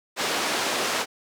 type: band-pass noise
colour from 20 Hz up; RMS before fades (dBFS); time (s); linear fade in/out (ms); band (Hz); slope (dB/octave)
pink; -26; 0.16-1.06; 50; 390 to 7200; 12
effects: none